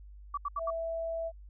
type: tone bursts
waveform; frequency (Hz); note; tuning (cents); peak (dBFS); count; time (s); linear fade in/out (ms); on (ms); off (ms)
sine; 1149; D6; -38; -30; 4; 0.34-0.704; 5; 34; 76
type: tone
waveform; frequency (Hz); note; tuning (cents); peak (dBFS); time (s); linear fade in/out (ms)
sine; 659.3; E5; 0; -32; 0.57-1.32; 50
effects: added 50 Hz sine -47 dBFS peak until 1.49 s